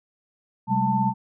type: tone cluster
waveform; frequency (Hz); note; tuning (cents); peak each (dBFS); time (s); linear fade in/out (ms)
sine; 128.5 / 193 / 210.5 / 890; C3 / G3 / G#3 / A5; -31 / -27 / +24 / +20; -27 / -25 / -27 / -22; 0.67-1.14; 50
effects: none